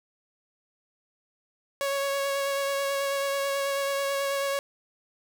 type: tone with vibrato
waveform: sawtooth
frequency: 555 Hz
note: C#5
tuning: 2 cents sharp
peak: -22 dBFS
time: 1.81-4.59 s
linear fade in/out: 0 ms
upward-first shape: sine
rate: 9.2 Hz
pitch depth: 14 cents each way
effects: none